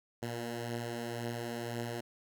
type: beating tone pair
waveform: 10% pulse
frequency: 116.54 / 118.44 Hz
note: A#2 / A#2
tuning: 0 / +28 cents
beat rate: 1.9 Hz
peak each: -36 / -29 dBFS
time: 0.22-2.01 s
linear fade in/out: 10 ms
effects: none